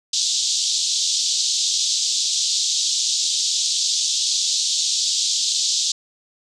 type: band-pass noise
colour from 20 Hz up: pink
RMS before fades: -21 dBFS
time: 0.13-5.92 s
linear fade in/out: 5 ms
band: 3500 to 7500 Hz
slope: 48 dB/octave
effects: none